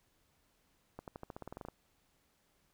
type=accelerating click train; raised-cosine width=1 ms; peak=-30 dBFS; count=13; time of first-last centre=0.99-1.686 s; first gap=88 ms; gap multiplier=0.92; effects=pink hiss -74 dBFS RMS until 2.73 s